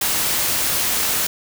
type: noise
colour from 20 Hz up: white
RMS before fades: -20 dBFS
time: 0.01-1.27 s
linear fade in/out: 5 ms
effects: none